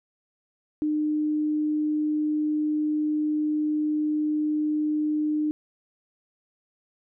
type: tone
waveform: sine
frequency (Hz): 303.3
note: D#4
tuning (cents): -44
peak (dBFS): -22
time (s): 0.82-5.51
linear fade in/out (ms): 0
effects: none